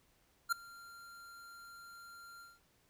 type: tone with ADSR envelope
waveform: square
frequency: 1386 Hz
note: F6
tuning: 14 cents flat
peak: -28 dBFS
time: 0.49-2.6 s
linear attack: 32 ms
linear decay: 6 ms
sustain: -24 dB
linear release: 190 ms
effects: pink hiss -72 dBFS RMS until 2.89 s